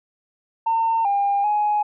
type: tone with pitch steps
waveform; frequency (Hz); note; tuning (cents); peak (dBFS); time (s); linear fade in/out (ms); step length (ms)
sine; 907 / 803 / 837; A#5 / G5 / G#5; -48 / +41 / +13; -16; 0.66-1.83; 10; 390
effects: tanh soft clip ceiling -13 dBFS